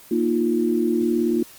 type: chord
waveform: sine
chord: Bb suspended fourth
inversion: none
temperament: just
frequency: 233.1 / 310.8 / 349.6 Hz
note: Bb3 / Eb4 / F4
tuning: 0 / -2 / +2 cents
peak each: -22 / -24 / -21 dBFS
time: 0.11-1.43 s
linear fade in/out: 5 ms
effects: white hiss -46 dBFS RMS until 1.58 s + Opus 24 kbps

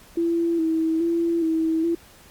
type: tone with vibrato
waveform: sine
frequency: 329.6 Hz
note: E4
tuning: in tune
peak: -19 dBFS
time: 0.17-1.95 s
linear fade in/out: 5 ms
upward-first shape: square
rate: 1.2 Hz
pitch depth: 37 cents each way
effects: pink hiss -50 dBFS RMS until 2.3 s + Opus 48 kbps

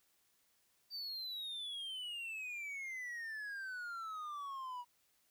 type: exponential sweep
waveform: triangle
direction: down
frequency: 4666 to 960 Hz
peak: -40 dBFS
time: 0.9-4.85 s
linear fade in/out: 50 ms
effects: white hiss -75 dBFS RMS until 5.3 s

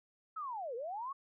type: linear two-way sweep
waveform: sine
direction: down then up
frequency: 1323 to 444.2 to 1138 Hz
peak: -38 dBFS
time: 0.36-1.13 s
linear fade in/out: 10 ms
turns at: 0.75 s
effects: none

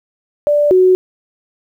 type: tone pair in turn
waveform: sine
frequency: 587.3 / 370 Hz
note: D5 / F#4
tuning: 0 / 0 cents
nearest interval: minor sixth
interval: 800 cents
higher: first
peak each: -9 / -6 dBFS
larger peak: second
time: 0.47-0.71 / 0.71-0.95 s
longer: neither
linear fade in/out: 0 ms
effects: 8-bit

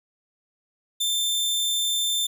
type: tone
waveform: sawtooth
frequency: 3564 Hz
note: A7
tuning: 22 cents sharp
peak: -19 dBFS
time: 1-2.27 s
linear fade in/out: 10 ms
effects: none

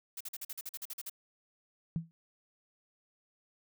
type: noise bursts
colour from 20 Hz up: blue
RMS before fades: -41 dBFS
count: 12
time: 0.17-1.097 s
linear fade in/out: 5 ms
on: 36 ms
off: 45 ms
type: tone with exponential decay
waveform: sine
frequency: 164.81 Hz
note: E3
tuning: in tune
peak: -27 dBFS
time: 1.96-2.11 s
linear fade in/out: 0 ms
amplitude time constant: 31 ms
effects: none

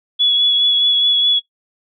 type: tone with vibrato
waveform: sine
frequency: 3387 Hz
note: G#7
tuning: 33 cents sharp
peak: -11 dBFS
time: 0.19-1.4 s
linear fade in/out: 20 ms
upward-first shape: triangle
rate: 4.8 Hz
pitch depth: 18 cents each way
effects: noise-tail reverb RT60 0.1 s tail -17 dB re dry

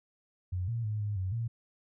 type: tone with pitch steps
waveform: sine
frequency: 91 / 116.2 / 106.6 / 103.9 / 93.6 / 115.6 Hz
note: F#2 / A#2 / G#2 / G#2 / F#2 / A#2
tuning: -28 / -5 / +46 / +1 / +20 / -14 cents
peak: -30 dBFS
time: 0.52-1.48 s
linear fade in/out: 10 ms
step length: 160 ms
effects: none

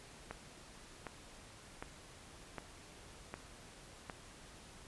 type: click train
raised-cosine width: 0.5 ms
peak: -27 dBFS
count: 6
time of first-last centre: 0.31-4.098 s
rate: 1.32 Hz
effects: pink hiss -56 dBFS RMS until 4.87 s + resampled to 24000 Hz

